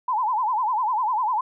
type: tone with vibrato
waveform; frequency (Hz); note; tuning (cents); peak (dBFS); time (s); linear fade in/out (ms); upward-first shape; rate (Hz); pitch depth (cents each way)
sine; 932.3; A#5; 0; -20; 0.08-1.41; 5; sine; 10; 190
effects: none